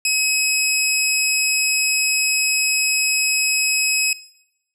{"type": "tone", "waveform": "15% pulse", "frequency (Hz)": 2550, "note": "D#7", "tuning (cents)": 42, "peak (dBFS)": -9, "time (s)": [0.05, 4.13], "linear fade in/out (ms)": 2, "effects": ["noise-tail reverb RT60 0.8 s tail -19 dB re dry", "low-pass 12000 Hz 12 dB/octave"]}